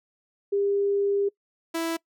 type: tone pair in turn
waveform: sine / sawtooth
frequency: 401.1 / 330 Hz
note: G4 / E4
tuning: +40 / +2 cents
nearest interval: minor third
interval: 338 cents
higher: first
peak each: -21 / -22 dBFS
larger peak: first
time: 0.52-1.29 / 1.74-1.97 s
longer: first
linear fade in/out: 10 ms
effects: noise-tail reverb RT60 0.1 s tail -23 dB re dry